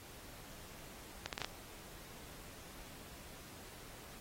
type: accelerating click train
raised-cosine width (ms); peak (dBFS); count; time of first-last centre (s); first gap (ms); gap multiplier
0.2; -20; 5; 1.26-1.446; 68; 0.75
effects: pink hiss -54 dBFS RMS until 4.2 s + AAC 48 kbps